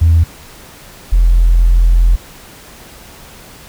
sine tone pair in turn, 82.41 / 42.51 Hz, E2 / F1, 0 / -46 cents, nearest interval major seventh, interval 1146 cents, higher first, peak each -4 dBFS, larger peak neither, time 0.01-0.24 / 1.12-2.16 s, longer second, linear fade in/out 10 ms, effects tanh soft clip ceiling -2 dBFS + pink hiss -37 dBFS RMS until 3.68 s

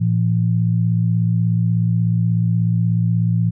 sine tone pair together, 113.4 / 169.91 Hz, A#2 / F3, -47 / -47 cents, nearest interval perfect fifth, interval 700 cents, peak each -16 / -18 dBFS, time 0-3.51 s, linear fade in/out 20 ms, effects none

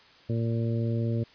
harmonic tone, 115.2 Hz, A#2, 20 cents flat, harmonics 1 / 2 / 3 / 4 / 5, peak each -26 / -32 / -36 / -38 / -40 dBFS, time 0.29-1.24 s, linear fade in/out 10 ms, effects white hiss -55 dBFS RMS until 1.34 s + resampled to 11025 Hz

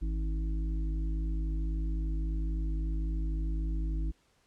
harmonic tone with a mistuned harmonic, 53.5 Hz, A1, 48 cents flat, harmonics 1 / 3 / 5 / 6, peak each -29 / -42 / -47 / -44 dBFS, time 0.01-4.12 s, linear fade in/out 20 ms, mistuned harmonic 1, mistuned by -54 cents, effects pink hiss -69 dBFS RMS until 4.46 s + low-pass 9000 Hz 12 dB/octave

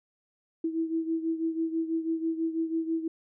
sine beating tone pair, 324.7 / 330.8 Hz, E4 / E4, -26 / +6 cents, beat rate 6.1 Hz, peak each -28 / -33 dBFS, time 0.64-3.08 s, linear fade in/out 5 ms, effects none

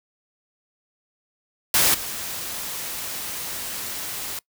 white noise with level steps, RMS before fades -18 / -31 dBFS, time 1.74-4.39 s, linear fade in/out 2 ms, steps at 1.94 s, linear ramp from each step 5 ms, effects noise-tail reverb RT60 0.1 s tail -23 dB re dry

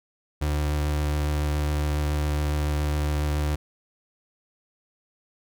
35% pulse tone, 74.4 Hz, D2, 23 cents sharp, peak -21 dBFS, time 0.41-3.56 s, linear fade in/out 10 ms, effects none

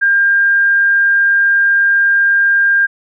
sine tone, 1602 Hz, G6, 37 cents sharp, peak -8 dBFS, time 0.01-2.87 s, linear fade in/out 20 ms, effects none

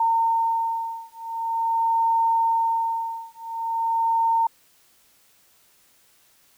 sine beating tone pair, 912 / 912.45 Hz, A#5 / A#5, -38 / -37 cents, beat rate 0.45 Hz, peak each -23 dBFS, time 0-4.47 s, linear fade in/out 5 ms, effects white hiss -59 dBFS RMS until 6.57 s

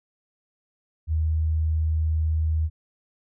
sine tone, 79 Hz, D#2, 27 cents sharp, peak -20 dBFS, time 1.07-2.7 s, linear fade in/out 50 ms, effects none

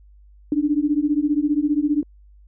sine beating tone pair, 287.8 / 302.8 Hz, D4 / D#4, -35 / -47 cents, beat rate 15 Hz, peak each -20 / -20 dBFS, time 0.52-2.03 s, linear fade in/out 2 ms, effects added 50 Hz sine -46 dBFS peak until 2.47 s

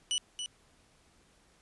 sawtooth tone with echo, 2960 Hz, F#7, in tune, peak -25 dBFS, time 0.11-0.18 s, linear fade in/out 0 ms, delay 280 ms, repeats 1, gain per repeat -7 dB, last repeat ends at 0.46 s, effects pink hiss -65 dBFS RMS until 1.61 s + resampled to 24000 Hz

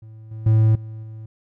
triangle tone with level steps, 110 Hz, A2, in tune, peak -36 / -28 / -10 / -29 / -31 dBFS, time 0.02-1.26 s, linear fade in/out 5 ms, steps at 0.31 / 0.46 / 0.75 / 1.03 s, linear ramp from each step 5 ms, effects none

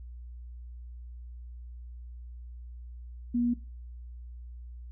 sine tone, 240.3 Hz, B3, 47 cents flat, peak -24 dBFS, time 3.34-3.54 s, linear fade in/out 10 ms, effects noise-tail reverb RT60 0.3 s tail -17 dB re dry + added 60 Hz sine -41 dBFS peak until 4.91 s

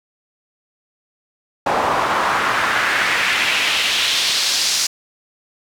pink noise with band-pass filter sweep, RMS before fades -18 dBFS, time 1.66-4.87 s, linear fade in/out 5 ms, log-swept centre 800 to 5600 Hz, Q 1.8, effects none

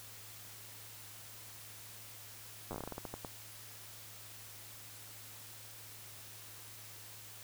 slowing click train, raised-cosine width 1 ms, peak -27 dBFS, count 14, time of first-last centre 2.71-3.248 s, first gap 9 ms, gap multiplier 1.23, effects added 107 Hz sine -59 dBFS peak until 7.43 s + white hiss -52 dBFS RMS until 7.43 s

